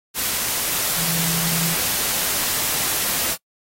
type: tone in noise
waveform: sine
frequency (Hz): 166.8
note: E3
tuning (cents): +21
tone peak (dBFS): -26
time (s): 0.96-1.76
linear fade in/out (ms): 50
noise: white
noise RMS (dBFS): -22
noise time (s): 0.14-3.37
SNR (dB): -7
effects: noise-tail reverb RT60 0.1 s tail -25 dB re dry + AAC 48 kbps